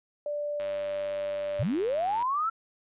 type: tone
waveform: sine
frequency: 587.3 Hz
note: D5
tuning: in tune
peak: -29 dBFS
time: 0.26-1.63 s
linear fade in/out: 2 ms
type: click train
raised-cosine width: 0.3 ms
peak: -27 dBFS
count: 161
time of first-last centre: 0.6-2.224 s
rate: 98.5 Hz
type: linear sweep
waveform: sine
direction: up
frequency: 82.8 to 1357 Hz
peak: -25 dBFS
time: 1.59-2.5 s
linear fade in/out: 10 ms
effects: resampled to 8000 Hz